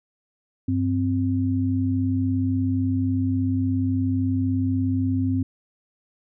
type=tone pair together; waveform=sine; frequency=97.99 / 261.6 Hz; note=G2 / C4; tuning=0 / 0 cents; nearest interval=octave + perfect fourth; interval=1700 cents; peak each=-23 / -22 dBFS; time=0.68-5.43 s; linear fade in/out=5 ms; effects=none